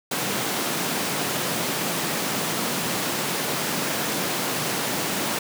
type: high-pass noise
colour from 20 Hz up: pink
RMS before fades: -26 dBFS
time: 0.11-5.39 s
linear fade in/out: 5 ms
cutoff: 150 Hz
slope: 24 dB/octave
effects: none